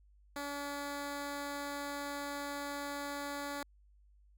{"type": "tone", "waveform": "10% pulse", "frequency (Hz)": 285.3, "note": "C#4", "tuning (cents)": 50, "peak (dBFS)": -30, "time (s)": [0.36, 3.63], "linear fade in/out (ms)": 2, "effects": ["added 50 Hz sine -61 dBFS peak until 4.37 s"]}